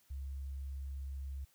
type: tone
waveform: sine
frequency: 68.1 Hz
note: C#2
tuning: 30 cents flat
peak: -39 dBFS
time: 0.1-1.45 s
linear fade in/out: 10 ms
effects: white hiss -70 dBFS RMS until 1.54 s